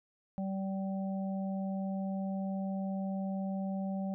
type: harmonic tone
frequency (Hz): 192.9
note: G3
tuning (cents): -28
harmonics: 1 / 3 / 4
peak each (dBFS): -33 / -43 / -45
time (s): 0.38-4.14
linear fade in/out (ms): 0
effects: none